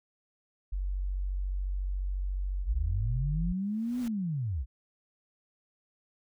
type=tone; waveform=sine; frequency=47.07 Hz; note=F#1; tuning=30 cents sharp; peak=-29 dBFS; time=0.72-3.53 s; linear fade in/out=10 ms
type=linear two-way sweep; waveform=sine; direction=up then down; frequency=44.95 to 252.3 to 51.7 Hz; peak=-29 dBFS; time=2.62-4.66 s; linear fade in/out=50 ms; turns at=4 s
type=noise with exponential growth; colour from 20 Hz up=pink; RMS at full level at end=-45 dBFS; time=3.57-4.08 s; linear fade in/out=2 ms; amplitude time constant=110 ms
effects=none